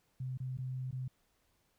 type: tone with dropouts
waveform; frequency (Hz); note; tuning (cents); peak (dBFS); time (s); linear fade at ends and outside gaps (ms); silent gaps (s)
sine; 129; C3; -24; -36; 0.2-1.08; 5; 0.375-0.401 / 0.573-0.585 / 0.911-0.926
effects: pink hiss -75 dBFS RMS until 1.78 s